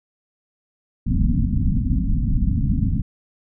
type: low-pass noise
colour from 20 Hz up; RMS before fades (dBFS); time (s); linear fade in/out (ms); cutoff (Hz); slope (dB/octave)
pink; -19; 1.06-3.02; 10; 270; 96
effects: none